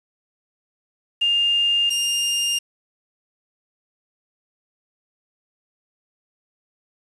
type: tone pair in turn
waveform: sine / sawtooth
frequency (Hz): 2811 / 2811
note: F7 / F7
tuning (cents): +11 / +11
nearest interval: unison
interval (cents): 0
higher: neither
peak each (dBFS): -16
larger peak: neither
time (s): 1.21-1.9 / 1.9-2.59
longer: neither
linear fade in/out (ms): 10
effects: resampled to 24000 Hz + 7-bit